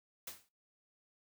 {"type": "noise with exponential decay", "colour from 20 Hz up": "white", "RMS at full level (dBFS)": -41, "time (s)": [0.27, 0.49], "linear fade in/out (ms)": 5, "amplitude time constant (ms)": 46, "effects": ["noise-tail reverb RT60 0.2 s tail -17 dB re dry"]}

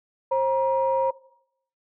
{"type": "tone pair together", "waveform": "sine", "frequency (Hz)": [532.7, 950], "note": ["C5", "A#5"], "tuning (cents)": [31, 33], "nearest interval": "minor seventh", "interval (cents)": 1002, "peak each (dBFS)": [-21, -22], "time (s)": [0.31, 1.11], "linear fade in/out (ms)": 10, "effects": ["noise-tail reverb RT60 0.7 s tail -19 dB re dry", "tanh soft clip ceiling -12 dBFS"]}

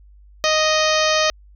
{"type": "harmonic tone", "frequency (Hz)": 622, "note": "D#5", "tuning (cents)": -1, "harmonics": [1, 2, 3, 4, 5, 6, 7, 8, 9, 10], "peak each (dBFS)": [-19, -22, -24, -25, -26, -27, -27, -28, -29, -29], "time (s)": [0.44, 1.3], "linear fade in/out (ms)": 0, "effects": ["added 50 Hz sine -44 dBFS peak until 1.55 s"]}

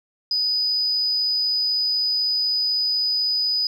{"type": "tone", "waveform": "sine", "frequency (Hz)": 4978, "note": "D#8", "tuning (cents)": 0, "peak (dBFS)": -18, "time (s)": [0.31, 3.67], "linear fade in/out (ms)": 2, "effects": ["tanh soft clip ceiling -14 dBFS"]}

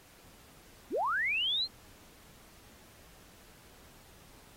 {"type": "linear sweep", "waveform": "sine", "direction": "up", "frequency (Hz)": [185, 4282], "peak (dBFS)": -28, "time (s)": [0.9, 1.68], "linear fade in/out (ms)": 50, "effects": ["pink hiss -58 dBFS RMS until 4.56 s", "AAC 48 kbps"]}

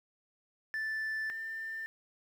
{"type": "tone pair in turn", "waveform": "sine", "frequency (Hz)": [1760, 1790.8], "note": ["A6", "A6"], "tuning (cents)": [0, 30], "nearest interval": "unison", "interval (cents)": 30, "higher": "second", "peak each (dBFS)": [-30, -36], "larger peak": "first", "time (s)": [[0.74, 1.3], [1.3, 1.86]], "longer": "neither", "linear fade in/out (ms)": 0, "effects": ["tanh soft clip ceiling -32 dBFS", "10-bit"]}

